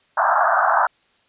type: band-pass noise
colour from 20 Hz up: pink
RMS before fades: -17 dBFS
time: 0.17-0.87 s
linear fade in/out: 5 ms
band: 640 to 1600 Hz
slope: 96 dB/octave
effects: white hiss -60 dBFS RMS until 1.28 s + resampled to 8000 Hz